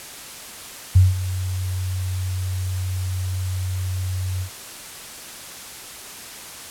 sine tone with ADSR envelope, 92.5 Hz, F#2, in tune, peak -7 dBFS, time 0.95-4.5 s, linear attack 12 ms, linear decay 180 ms, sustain -15 dB, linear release 91 ms, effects white hiss -37 dBFS RMS until 6.7 s + low-pass 12000 Hz 12 dB/octave

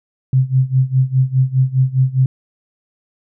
sine tone with tremolo, 130.81 Hz, C3, in tune, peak -8 dBFS, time 0.33-2.26 s, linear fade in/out 2 ms, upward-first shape sine, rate 4.9 Hz, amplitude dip 90%, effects none

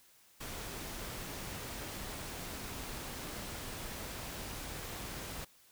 pink noise, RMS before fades -43 dBFS, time 0.4-5.45 s, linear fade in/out 10 ms, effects white hiss -64 dBFS RMS until 5.71 s

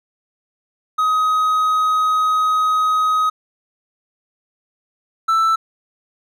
triangle tone pair in turn, 1260 / 1324.3 Hz, D#6 / E6, +21 / +8 cents, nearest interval minor second, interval 87 cents, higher second, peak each -12 / -11 dBFS, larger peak second, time 0.98-3.3 / 5.28-5.56 s, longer first, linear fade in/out 10 ms, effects none

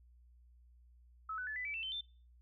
sine tone with pitch steps, 1295 / 1496.2 / 1728.6 / 1997.2 / 2307 / 2666 / 3080 / 3559 Hz, E6 / F#6 / A6 / B6 / D7 / E7 / G7 / A7, -31 / +19 / -31 / +19 / -31 / +19 / -31 / +19 cents, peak -38 dBFS, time 1.29-2.01 s, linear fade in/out 5 ms, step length 90 ms, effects noise-tail reverb RT60 0.4 s tail -22 dB re dry + added 60 Hz sine -60 dBFS peak until 2.41 s

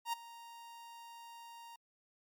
45% pulse tone with ADSR envelope, 932.3 Hz, A#5, in tune, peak -32 dBFS, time 0.05-1.76 s, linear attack 79 ms, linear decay 13 ms, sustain -18 dB, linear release 5 ms, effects MP3 96 kbps

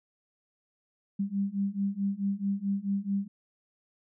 sine beating tone pair, 196 / 200.6 Hz, G3 / G3, 0 / +40 cents, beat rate 4.6 Hz, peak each -31 / -30 dBFS, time 1.19-3.28 s, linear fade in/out 10 ms, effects none

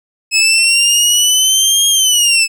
20% pulse exponential two-way sweep, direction up then down, 2582 to 3260 to 2604 Hz, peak -3 dBFS, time 0.31-2.48 s, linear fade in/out 50 ms, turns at 1.88 s, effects none

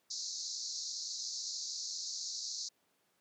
pink band-pass noise, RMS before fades -41 dBFS, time 0.1-2.69 s, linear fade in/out 10 ms, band 4100 to 6900 Hz, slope 96 dB/octave, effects pink hiss -75 dBFS RMS until 3.2 s + high-pass 200 Hz 12 dB/octave

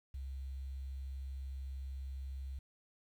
sine tone, 66.8 Hz, C2, 36 cents sharp, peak -40 dBFS, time 0.14-2.59 s, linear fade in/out 5 ms, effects 11-bit

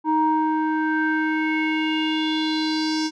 square tone with low-pass filter sweep, 312.8 Hz, D#4, 9 cents sharp, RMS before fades -22 dBFS, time 0.04-3.11 s, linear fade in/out 50 ms, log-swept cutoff 850 to 5600 Hz, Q 4.6, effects none

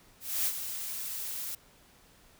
blue noise with ADSR envelope, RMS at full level -28 dBFS, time 0.2-1.55 s, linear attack 260 ms, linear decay 58 ms, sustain -9 dB, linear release 4 ms, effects pink hiss -60 dBFS RMS until 2.39 s

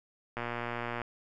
click train, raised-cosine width 0.5 ms, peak -20 dBFS, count 78, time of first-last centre 0.37-1.017 s, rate 119 Hz, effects none

